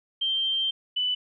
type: tone pair in turn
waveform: sine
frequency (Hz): 3147 / 2988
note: G7 / F#7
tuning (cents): +6 / +16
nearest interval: minor second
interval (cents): 90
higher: first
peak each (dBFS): -23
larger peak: neither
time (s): 0.21-0.71 / 0.96-1.15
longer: first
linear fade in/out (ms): 10
effects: none